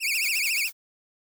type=tone with vibrato; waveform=sawtooth; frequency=2460 Hz; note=D#7; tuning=20 cents flat; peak=-20 dBFS; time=0-0.7 s; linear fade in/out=50 ms; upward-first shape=triangle; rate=14 Hz; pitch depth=230 cents each way
type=noise with tremolo; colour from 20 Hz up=blue; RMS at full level=-34 dBFS; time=0.12-0.73 s; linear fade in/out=50 ms; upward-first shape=sine; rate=9.2 Hz; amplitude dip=90%
effects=none